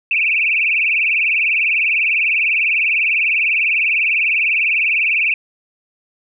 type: tone with vibrato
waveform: sine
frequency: 2489 Hz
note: D#7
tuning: in tune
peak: -13 dBFS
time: 0.11-5.34 s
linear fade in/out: 2 ms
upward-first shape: triangle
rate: 20 Hz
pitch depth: 190 cents each way
effects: none